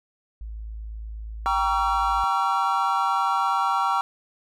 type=tone; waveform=sine; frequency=54.2 Hz; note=A1; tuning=25 cents flat; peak=-32 dBFS; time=0.41-2.24 s; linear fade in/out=0 ms
type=chord; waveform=triangle; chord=G diminished seventh; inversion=none; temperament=just; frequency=784 / 940.8 / 1128.9 / 1354.7 Hz; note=G5 / Bb5 / Db6 / Fb6; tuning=0 / +16 / +31 / +47 cents; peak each=-24 dBFS; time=1.46-4.01 s; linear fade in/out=0 ms
effects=none

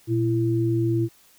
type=tone pair together; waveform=sine; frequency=118.58 / 335.4 Hz; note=A#2 / E4; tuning=+30 / +30 cents; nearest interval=octave + tritone; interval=1800 cents; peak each=-22 / -22 dBFS; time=0.07-1.09 s; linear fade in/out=50 ms; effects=white hiss -56 dBFS RMS until 1.38 s

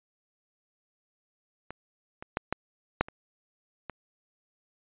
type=clicks; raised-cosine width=0.5 ms; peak=-23 / -25 / -12 / -12 / -7 / -27 / -21 dBFS; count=7; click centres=1.706 / 2.225 / 2.371 / 2.526 / 3.01 / 3.085 / 3.897 s; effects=resampled to 8000 Hz

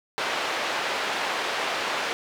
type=band-pass noise; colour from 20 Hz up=pink; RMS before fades=-28 dBFS; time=0.18-2.13 s; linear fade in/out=0 ms; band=590 to 3600 Hz; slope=12 dB/octave; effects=none

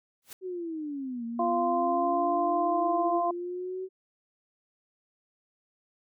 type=noise with exponential growth; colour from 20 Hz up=white; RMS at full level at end=-39 dBFS; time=0.22-0.33 s; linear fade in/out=2 ms; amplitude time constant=22 ms
type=linear two-way sweep; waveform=sine; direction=down then up; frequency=378.7 to 229.9 to 378.7 Hz; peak=-32 dBFS; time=0.41-3.89 s; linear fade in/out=50 ms; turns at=1.25 s
type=harmonic tone; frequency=346.1 Hz; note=F4; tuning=16 cents flat; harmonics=1 / 2 / 3; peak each=-31 / -26 / -30 dBFS; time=1.39-3.31 s; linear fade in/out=5 ms
effects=none

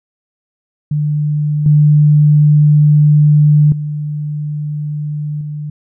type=tone with level steps; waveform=sine; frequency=149.2 Hz; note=D3; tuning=28 cents sharp; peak=-12 / -5 / -17 / -20 dBFS; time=0.91-5.7 s; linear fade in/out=5 ms; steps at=1.66 / 3.72 / 5.41 s; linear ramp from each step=2 ms; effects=none

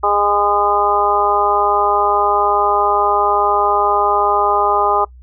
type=harmonic tone; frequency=204.7 Hz; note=G#3; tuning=25 cents flat; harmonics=2 / 3 / 4 / 5 / 6; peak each=-20 / -22 / -16 / -19 / -17 dBFS; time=0.03-5.05 s; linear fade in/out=10 ms; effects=noise-tail reverb RT60 0.1 s tail -22 dB re dry + added 62 Hz sine -37 dBFS peak until 5.22 s

